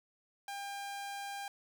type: tone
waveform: sawtooth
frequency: 800 Hz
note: G5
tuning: 35 cents sharp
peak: -36 dBFS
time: 0.48-1.48 s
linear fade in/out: 2 ms
effects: none